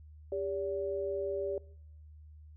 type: tone pair together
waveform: sine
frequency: 398.8 / 573 Hz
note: G4 / D5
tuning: +30 / -43 cents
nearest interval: tritone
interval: 627 cents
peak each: -34 / -35 dBFS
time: 0.32-1.58 s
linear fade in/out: 2 ms
effects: noise-tail reverb RT60 0.7 s tail -23 dB re dry + added 76 Hz sine -50 dBFS peak until 2.56 s